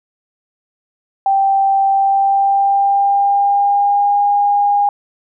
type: tone with pitch glide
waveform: sine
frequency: 783 to 813.9 Hz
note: G5 to G#5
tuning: -2 to -35 cents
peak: -10 dBFS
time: 1.26-4.89 s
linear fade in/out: 2 ms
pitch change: +67 cents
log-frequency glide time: 1.9-4.2 s
effects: none